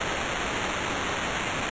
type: noise with sample-and-hold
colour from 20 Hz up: blue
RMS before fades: -29 dBFS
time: 0-1.7 s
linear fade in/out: 10 ms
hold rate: 4900 Hz
effects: resampled to 16000 Hz